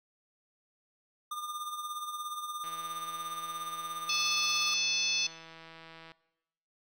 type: tone with tremolo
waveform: square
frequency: 1208 Hz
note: D6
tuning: 48 cents sharp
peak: -34 dBFS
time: 1.31-4.74 s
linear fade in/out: 5 ms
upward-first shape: triangle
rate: 17 Hz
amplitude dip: 65%
type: click train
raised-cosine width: 0.3 ms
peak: -34 dBFS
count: 568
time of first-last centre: 2.64-6.119 s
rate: 163 Hz
type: harmonic tone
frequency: 868 Hz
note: A5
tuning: 24 cents flat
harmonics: 3 / 4 / 5 / 6 / 7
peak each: -33 / -34 / -35 / -36 / -36 dBFS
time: 4.09-5.27 s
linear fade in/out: 5 ms
effects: noise-tail reverb RT60 0.9 s tail -19 dB re dry